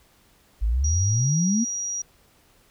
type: exponential sweep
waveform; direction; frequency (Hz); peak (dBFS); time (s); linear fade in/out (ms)
sine; up; 50 to 243.2; -19; 0.61-1.65; 20
type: tone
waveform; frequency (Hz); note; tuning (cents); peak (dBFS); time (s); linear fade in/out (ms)
sine; 5750; F8; +50; -26; 0.84-2.02; 5
effects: pink hiss -59 dBFS RMS until 2.7 s